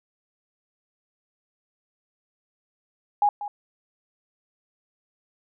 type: tone with echo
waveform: sine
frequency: 823 Hz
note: G#5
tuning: 16 cents flat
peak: -16 dBFS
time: 3.22-3.29 s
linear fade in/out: 2 ms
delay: 190 ms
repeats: 1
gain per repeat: -13 dB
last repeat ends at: 3.48 s
effects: none